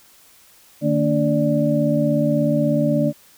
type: tone cluster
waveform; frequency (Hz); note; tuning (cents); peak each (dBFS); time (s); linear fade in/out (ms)
sine; 152.1 / 228.6 / 288.6 / 586; D#3 / A#3 / D4 / D5; -39 / -34 / -30 / -4; -21; 0.81-3.13; 50
effects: white hiss -51 dBFS RMS until 3.37 s